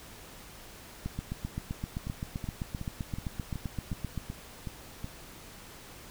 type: two click trains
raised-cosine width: 5 ms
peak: -24 / -21 dBFS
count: 9 / 25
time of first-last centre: 2.07-5.044 / 1.06-4.177 s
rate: 2.69 / 7.7 Hz
effects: pink hiss -49 dBFS RMS until 6.1 s